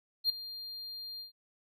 triangle tone with ADSR envelope, 4200 Hz, C8, 6 cents sharp, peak -22 dBFS, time 0.24-1.32 s, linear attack 54 ms, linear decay 10 ms, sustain -17 dB, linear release 120 ms, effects none

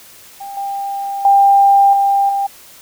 sine tone with level steps, 795 Hz, G5, 24 cents sharp, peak -26 / -19 / -6 / -10 / -14 dBFS, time 0.4-2.47 s, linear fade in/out 10 ms, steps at 0.57 / 1.25 / 1.93 / 2.29 s, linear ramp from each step 2 ms, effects white hiss -41 dBFS RMS until 2.81 s

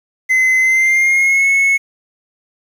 triangle tone with pitch glide, 2047 to 2194 Hz, C7 to C#7, -38 to -18 cents, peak -8 dBFS, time 0.29-1.78 s, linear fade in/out 20 ms, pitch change +120 cents, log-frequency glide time 0.6-1.47 s, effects 7-bit

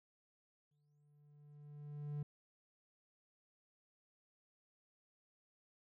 triangle tone with exponential growth, 146.83 Hz, D3, in tune, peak -36 dBFS, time 0.71-2.23 s, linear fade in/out 5 ms, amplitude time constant 330 ms, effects none

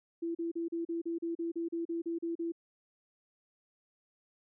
sine tone bursts, 335.1 Hz, E4, 29 cents sharp, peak -32 dBFS, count 14, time 0.22-2.521 s, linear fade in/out 10 ms, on 130 ms, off 37 ms, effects none

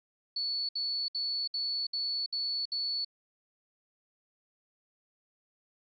sine tone bursts, 4435 Hz, C#8, in tune, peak -30 dBFS, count 7, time 0.36-3.048 s, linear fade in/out 5 ms, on 330 ms, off 63 ms, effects none

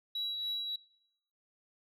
sine tone with tremolo, 3899 Hz, B7, 23 cents flat, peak -30 dBFS, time 0.15-0.76 s, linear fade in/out 5 ms, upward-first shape triangle, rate 3.5 Hz, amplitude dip 50%, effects noise-tail reverb RT60 0.7 s tail -22 dB re dry + tanh soft clip ceiling -31 dBFS

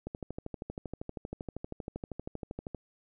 click train, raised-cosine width 2 ms, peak -24 dBFS, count 35, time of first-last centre 0.07-2.747 s, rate 12.7 Hz, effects none

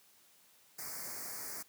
white band-stop noise, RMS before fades -43 dBFS, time 0.78-1.63 s, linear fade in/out 10 ms, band 2300 to 4500 Hz, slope 96 dB/octave, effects white hiss -65 dBFS RMS until 1.68 s + high-pass 100 Hz 12 dB/octave

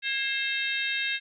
harmonic tone with a mistuned harmonic, 530 Hz, C5, 22 cents sharp, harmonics 3 / 4 / 5 / 6 / 7 / 8, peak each -32 / -33 / -31 / -37 / -34 / -45 dBFS, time 0.02-1.2 s, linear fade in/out 50 ms, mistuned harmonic 3, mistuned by +52 cents, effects none

